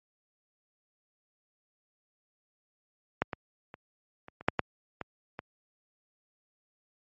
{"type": "clicks", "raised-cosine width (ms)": 0.5, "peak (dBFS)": [-10, -18, -28, -30, -29, -6, -9, -20, -22], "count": 9, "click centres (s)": [3.22, 3.332, 3.741, 4.284, 4.41, 4.485, 4.593, 5.013, 5.391], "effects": ["high-pass 80 Hz 12 dB/octave", "MP3 32 kbps"]}